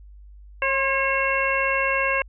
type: harmonic tone with a mistuned harmonic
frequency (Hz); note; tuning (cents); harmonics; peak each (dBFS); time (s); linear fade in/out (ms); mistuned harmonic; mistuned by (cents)
543; C#5; -36; 1 / 2 / 3 / 4 / 5; -26 / -26 / -26 / -26 / -26; 0.62-2.22; 2; 2; -31
effects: added 50 Hz sine -42 dBFS peak until 2.28 s